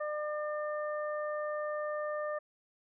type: harmonic tone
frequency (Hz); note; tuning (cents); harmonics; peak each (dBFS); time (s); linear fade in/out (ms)
600; D5; +37; 1 / 2 / 3; -34 / -40 / -44; 0-2.39; 10
effects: none